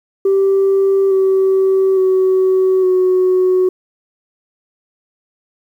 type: tone with pitch steps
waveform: sine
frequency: 389.7 / 382.8 / 376 / 369.3 Hz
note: G4 / G4 / F#4 / F#4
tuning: -10 / -41 / +28 / -3 cents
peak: -8 dBFS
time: 0.25-3.69 s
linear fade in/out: 5 ms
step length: 860 ms
effects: tanh soft clip ceiling -7 dBFS + 8-bit